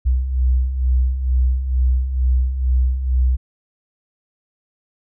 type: beating tone pair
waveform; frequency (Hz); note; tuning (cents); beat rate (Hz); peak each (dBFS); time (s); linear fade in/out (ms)
sine; 61.74 / 63.94; B1 / C2; 0 / -39; 2.2; -22 / -15; 0.05-3.37; 20
effects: none